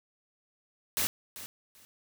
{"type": "noise with echo", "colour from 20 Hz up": "white", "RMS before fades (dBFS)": -29, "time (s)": [0.97, 1.07], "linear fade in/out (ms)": 0, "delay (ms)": 390, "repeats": 2, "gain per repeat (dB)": -14, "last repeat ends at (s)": 1.85, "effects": []}